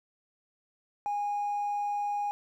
triangle tone with hard clipping, 821 Hz, G#5, 20 cents flat, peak -28 dBFS, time 1.06-2.31 s, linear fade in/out 0 ms, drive 2 dB, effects none

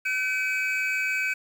triangle tone cluster, 1525 / 2293 / 2540 Hz, G6 / D7 / D#7, -48 / -42 / +35 cents, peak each -27 dBFS, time 0.05-1.34 s, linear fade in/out 10 ms, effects 8-bit

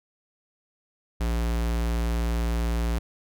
square tone, 57.8 Hz, A#1, 14 cents flat, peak -24 dBFS, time 1.2-2.99 s, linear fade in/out 10 ms, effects none

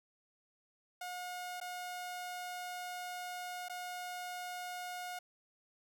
sawtooth tone with dropouts, 720 Hz, F#5, 47 cents flat, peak -37 dBFS, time 1.01-5.19 s, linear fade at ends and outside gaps 5 ms, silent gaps 1.602-1.612 / 3.685-3.696 s, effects none

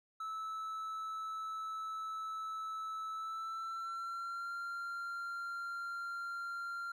triangle tone with pitch glide, 1307 to 1384.7 Hz, E6 to F6, -15 to -15 cents, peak -37 dBFS, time 0.2-6.92 s, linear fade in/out 5 ms, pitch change +100 cents, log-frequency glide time 3.12-4.52 s, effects none

